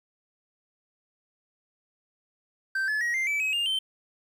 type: tone with pitch steps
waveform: triangle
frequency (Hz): 1559 / 1719.9 / 1897.3 / 2093 / 2309 / 2547 / 2810 / 3100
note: G6 / A6 / A#6 / C7 / D7 / D#7 / F7 / G7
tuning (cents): -10 / -40 / +30 / 0 / -30 / +40 / +10 / -20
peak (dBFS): -23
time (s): 2.75-3.79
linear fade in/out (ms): 5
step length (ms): 130
effects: 10-bit